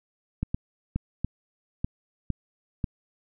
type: clicks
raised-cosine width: 5 ms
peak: -14 dBFS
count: 7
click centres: 0.43 / 0.545 / 0.96 / 1.246 / 1.845 / 2.303 / 2.842 s
effects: none